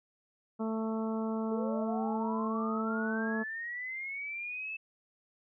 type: harmonic tone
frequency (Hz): 221.6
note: A3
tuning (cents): +13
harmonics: 1 / 2 / 3 / 4 / 5 / 6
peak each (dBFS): -32 / -38 / -42 / -44 / -46 / -48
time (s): 0.59-3.44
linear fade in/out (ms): 20
type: linear sweep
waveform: sine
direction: up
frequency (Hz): 426.6 to 2637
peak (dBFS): -36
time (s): 1.51-4.77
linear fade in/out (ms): 10
effects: none